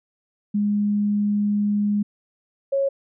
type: tone pair in turn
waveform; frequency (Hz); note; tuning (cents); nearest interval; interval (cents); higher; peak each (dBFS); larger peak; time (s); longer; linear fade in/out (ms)
sine; 206.3 / 549.6; G#3 / C#5; -11 / -15; octave + perfect fourth; 1696; second; -18; neither; 0.54-2.03 / 2.72-2.89; first; 10
effects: none